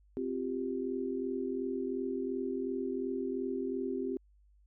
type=chord; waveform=sine; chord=C suspended fourth; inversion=none; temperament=equal; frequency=261.6 / 349.2 / 392 Hz; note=C4 / F4 / G4; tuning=0 / 0 / 0 cents; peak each=-36 / -39 / -36 dBFS; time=0.17-4.17 s; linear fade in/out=0 ms; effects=added 50 Hz sine -61 dBFS peak until 4.66 s